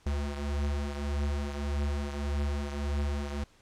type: beating tone pair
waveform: square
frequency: 71.5 / 73.2 Hz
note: D2 / D2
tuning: -46 / -5 cents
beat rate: 1.7 Hz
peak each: -31 / -37 dBFS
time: 0.06-3.44 s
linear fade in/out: 5 ms
effects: pink hiss -62 dBFS RMS until 3.61 s + low-pass 8000 Hz 12 dB/octave